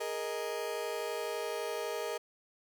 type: chord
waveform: 35% pulse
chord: Ab suspended second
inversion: none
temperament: just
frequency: 415.3 / 467.2 / 623 Hz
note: Ab4 / Bb4 / Eb5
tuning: 0 / +4 / +2 cents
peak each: -38 / -36 / -38 dBFS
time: 0-2.18 s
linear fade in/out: 10 ms
effects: none